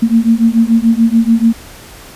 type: beating tone pair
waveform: sine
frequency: 225.1 / 232 Hz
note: A3 / A#3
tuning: +40 / -8 cents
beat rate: 6.9 Hz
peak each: -10 dBFS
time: 0.02-1.53 s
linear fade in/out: 10 ms
effects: pink hiss -35 dBFS RMS until 2.15 s + resampled to 32000 Hz